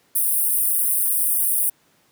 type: high-pass noise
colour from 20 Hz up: pink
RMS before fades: -20 dBFS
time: 0.15-1.7 s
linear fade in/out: 10 ms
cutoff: 9000 Hz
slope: 96 dB/octave
effects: pink hiss -60 dBFS RMS until 2.11 s + high-pass 150 Hz 12 dB/octave